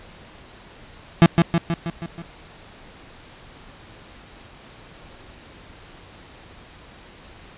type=tone with echo; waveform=35% pulse; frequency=168.5 Hz; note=E3; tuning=38 cents sharp; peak=-6 dBFS; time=1.22-1.26 s; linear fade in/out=0 ms; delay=160 ms; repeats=6; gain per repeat=-4 dB; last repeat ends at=2.22 s; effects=pink hiss -45 dBFS RMS until 7.57 s + resampled to 8000 Hz